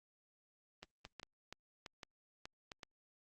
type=clicks; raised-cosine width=0.2 ms; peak=-30 dBFS; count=10; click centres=0.83 / 1.051 / 1.197 / 1.231 / 1.526 / 1.862 / 2.032 / 2.455 / 2.718 / 2.832 s; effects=Opus 32 kbps